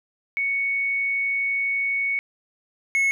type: tone pair in turn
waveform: sine / triangle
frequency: 2222 / 2190 Hz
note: C#7 / C#7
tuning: +4 / -22 cents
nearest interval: unison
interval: 26 cents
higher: first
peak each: -21 / -16 dBFS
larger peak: second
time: 0.37-2.19 / 2.95-3.11 s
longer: first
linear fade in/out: 0 ms
effects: none